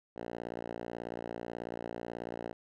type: tone with band-pass filter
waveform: 5% pulse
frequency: 58.27 Hz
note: A#1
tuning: in tune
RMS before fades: -41 dBFS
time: 0.16-2.53 s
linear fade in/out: 5 ms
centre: 500 Hz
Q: 0.63
effects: none